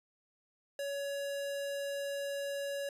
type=tone; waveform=square; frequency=562 Hz; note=C#5; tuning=24 cents sharp; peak=-36 dBFS; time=0.79-2.89 s; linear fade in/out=2 ms; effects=resampled to 32000 Hz